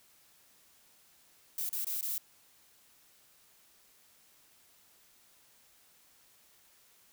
violet noise with dropouts, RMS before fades -35 dBFS, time 1.58-2.18 s, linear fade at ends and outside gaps 2 ms, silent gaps 1.692-1.728 / 1.846-1.868 / 2.011-2.027 s, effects white hiss -64 dBFS RMS until 7.12 s

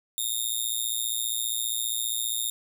10% pulse tone with amplitude modulation, 3665 Hz, A#7, 30 cents flat, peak -15 dBFS, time 0.18-2.5 s, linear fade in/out 0 ms, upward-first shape sine, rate 115 Hz, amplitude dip 95%, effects none

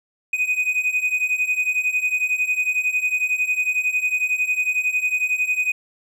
triangle beating tone pair, 2489 / 2500 Hz, D#7 / D#7, 0 / +8 cents, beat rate 11 Hz, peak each -22 / -19 dBFS, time 0.33-5.72 s, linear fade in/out 5 ms, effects none

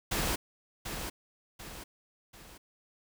pink noise with echo, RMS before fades -31 dBFS, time 0.11-0.36 s, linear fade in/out 10 ms, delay 740 ms, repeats 3, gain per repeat -7 dB, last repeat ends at 2.58 s, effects none

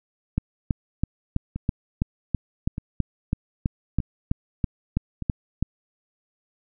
two click trains, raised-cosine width 5 ms, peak -17 / -9 dBFS, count 4 / 17, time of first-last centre 1.56-5.223 / 0.38-5.626 s, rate 0.819 / 3.05 Hz, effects none

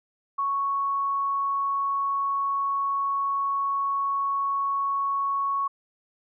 sine tone, 1108.7 Hz, C#6, in tune, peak -23 dBFS, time 0.38-5.68 s, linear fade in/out 10 ms, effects none

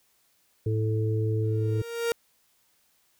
harmonic tone, 109.3 Hz, A2, 11 cents flat, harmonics 1 / 3 / 4, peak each -24 / -35 / -31 dBFS, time 0.66-1.82 s, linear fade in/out 5 ms
45% pulse tone with exponential growth, 466.2 Hz, A#4, in tune, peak -22 dBFS, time 1.43-2.12 s, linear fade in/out 1 ms, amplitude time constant 150 ms
effects white hiss -67 dBFS RMS until 3.19 s

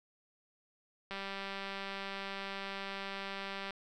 click train, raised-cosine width 0.3 ms, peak -25 dBFS, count 510, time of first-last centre 1.11-3.707 s, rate 196 Hz, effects none

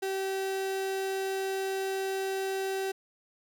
35% pulse tone, 385.2 Hz, G4, 30 cents flat, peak -28 dBFS, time 0.02-2.92 s, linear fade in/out 10 ms, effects none

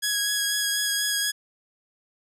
10% pulse tone with vibrato, 1661.2 Hz, G#6, in tune, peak -14 dBFS, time 0.02-1.32 s, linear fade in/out 20 ms, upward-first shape sine, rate 4.1 Hz, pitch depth 15 cents each way, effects none

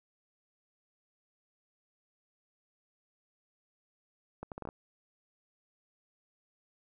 accelerating click train, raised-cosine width 1 ms, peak -26 dBFS, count 7, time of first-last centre 4.43-4.689 s, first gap 88 ms, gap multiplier 0.7, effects none

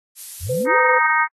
violet noise, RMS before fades -30 dBFS, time 0.15-0.67 s, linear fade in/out 50 ms
sine exponential sweep, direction up, 73.4 to 523.3 Hz, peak -24 dBFS, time 0.4-0.79 s, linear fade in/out 50 ms
sine tone, 506 Hz, B4, 42 cents sharp, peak -19 dBFS, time 0.49-0.99 s, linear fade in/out 10 ms
harmonic tone, 311.1 Hz, D#4, in tune, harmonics 3 / 4 / 5 / 6 / 7, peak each -19 / -20 / -21 / -22 / -22 dBFS, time 0.66-1.28 s, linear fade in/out 50 ms
effects AAC 32 kbps

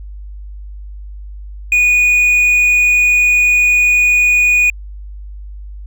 triangle tone with hard clipping, 2463 Hz, D#7, 18 cents flat, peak -9 dBFS, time 1.72-4.7 s, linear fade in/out 2 ms, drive 6 dB, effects added 50 Hz sine -27 dBFS peak until 5.86 s

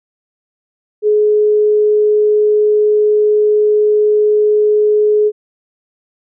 sine tone, 422.1 Hz, G#4, 28 cents sharp, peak -8 dBFS, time 1.02-5.32 s, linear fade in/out 50 ms, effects none

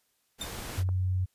pink noise, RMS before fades -39 dBFS, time 0.38-0.84 s, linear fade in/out 50 ms
sawtooth tone with exponential decay, 3603 Hz, A7, 40 cents sharp, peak -28 dBFS, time 0.41-0.51 s, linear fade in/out 5 ms, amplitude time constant 21 ms
clicks, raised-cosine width 1 ms, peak -29 dBFS, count 3, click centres 0.587 / 0.695 / 0.89 s
sine tone, 92.5 Hz, F#2, in tune, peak -25 dBFS, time 0.77-1.26 s, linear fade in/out 20 ms
effects white hiss -73 dBFS RMS until 1.34 s + resampled to 32000 Hz

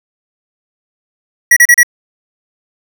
square tone bursts, 1926 Hz, B6, 44 cents flat, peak -3 dBFS, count 4, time 1.51-1.832 s, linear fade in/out 5 ms, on 55 ms, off 34 ms, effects none

